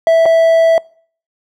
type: tone with dropouts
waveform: triangle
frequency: 657 Hz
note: E5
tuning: 6 cents flat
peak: -4 dBFS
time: 0.07-0.78 s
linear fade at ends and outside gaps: 1 ms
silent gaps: 0.256-0.26 s
effects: noise-tail reverb RT60 0.5 s tail -25 dB re dry